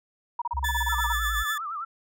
sine tone bursts, 950 Hz, A#5, 33 cents sharp, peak -25 dBFS, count 13, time 0.39-1.126 s, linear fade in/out 5 ms, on 28 ms, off 31 ms
sine exponential sweep, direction down, 70 to 53.1 Hz, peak -28 dBFS, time 0.53-1.44 s, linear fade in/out 20 ms
35% pulse tone with tremolo, 1740 Hz, A6, 20 cents flat, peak -23 dBFS, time 0.64-1.58 s, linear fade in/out 5 ms, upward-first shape triangle, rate 8.4 Hz, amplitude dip 50%
sine tone with vibrato, 1257 Hz, D#6, 17 cents sharp, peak -30 dBFS, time 0.89-1.85 s, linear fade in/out 10 ms, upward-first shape sine, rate 9.8 Hz, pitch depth 130 cents each way
effects none

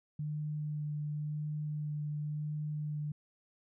sine tone with vibrato, 150 Hz, D3, 37 cents sharp, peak -34 dBFS, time 0.19-3.12 s, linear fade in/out 5 ms, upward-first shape sine, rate 0.93 Hz, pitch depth 12 cents each way, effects none

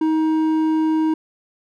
sine tone with hard clipping, 315.6 Hz, D#4, 25 cents sharp, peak -17 dBFS, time 0.01-1.14 s, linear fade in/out 5 ms, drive 6 dB, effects none

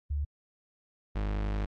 sine / 40% pulse tone pair in turn, 72.6 / 51.22 Hz, D2 / G#1, -19 / -23 cents, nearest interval tritone, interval 604 cents, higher first, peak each -28 dBFS, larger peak neither, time 0.1-0.25 / 1.15-1.66 s, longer second, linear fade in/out 10 ms, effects low-pass 3000 Hz 12 dB/octave + AAC 48 kbps

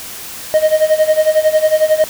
triangle tone with tremolo, 622.3 Hz, D#5, in tune, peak -4 dBFS, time 0.54-2.04 s, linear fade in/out 0 ms, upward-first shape sine, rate 11 Hz, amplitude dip 85%, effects white hiss -29 dBFS RMS until 2.09 s

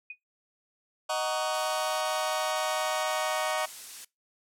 sine tone with exponential decay, 2485 Hz, D#7, 3 cents flat, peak -34 dBFS, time 0.1-0.17 s, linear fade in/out 5 ms, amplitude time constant 15 ms
sawtooth chord, D# minor seventh, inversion none, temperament just, 622.3 / 746.7 / 933.4 / 1120.1 Hz, D#5 / F#5 / A#5 / C#6, 0 / +16 / +2 / +18 cents, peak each -27 / -29 / -31 / -30 dBFS, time 1.09-3.66 s, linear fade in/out 10 ms
blue noise bursts, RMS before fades -39 dBFS, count 5, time 1.54-4.046 s, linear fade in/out 0 ms, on 470 ms, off 39 ms
effects noise-tail reverb RT60 0.2 s tail -23 dB re dry + low-pass 10000 Hz 12 dB/octave

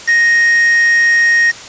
triangle tone with quantisation, 1864.7 Hz, A#6, in tune, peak -6 dBFS, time 0.07-1.52 s, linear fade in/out 20 ms, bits 3, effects white hiss -31 dBFS RMS until 1.68 s + resampled to 16000 Hz

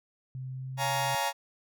sine tone with pitch glide, 130 to 131.13 Hz, C3 to C3, -11 to +4 cents, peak -35 dBFS, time 0.35-1.15 s, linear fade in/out 0 ms, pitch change +15 cents, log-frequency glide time 0.51-0.68 s
sawtooth chord, Bb minor seventh, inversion first, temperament just, 559.4 / 699.2 / 839.1 / 932.3 Hz, Db5 / F5 / Ab5 / Bb5, +16 / +2 / +18 / 0 cents, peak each -32 / -32 / -28 / -27 dBFS, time 0.77-1.33 s, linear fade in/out 50 ms
effects none

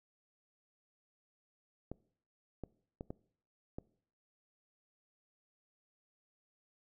clicks, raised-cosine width 2 ms, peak -28 dBFS, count 5, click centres 1.916 / 2.637 / 3.009 / 3.105 / 3.785 s, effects noise-tail reverb RT60 0.6 s tail -22 dB re dry

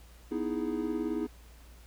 triangle chord, E major seventh, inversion second, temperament equal, 246.9 / 311.1 / 329.6 / 415.3 Hz, B3 / D#4 / E4 / G#4, 0 / 0 / 0 / 0 cents, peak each -34 / -32 / -34 / -35 dBFS, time 0.31-1.27 s, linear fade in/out 10 ms, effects added 58 Hz sine -51 dBFS peak until 1.86 s + pink hiss -59 dBFS RMS until 1.86 s

